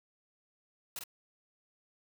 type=noise with echo; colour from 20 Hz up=white; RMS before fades=-40 dBFS; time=0.96-0.99 s; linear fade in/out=2 ms; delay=48 ms; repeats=1; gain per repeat=-4 dB; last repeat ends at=1.038 s; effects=none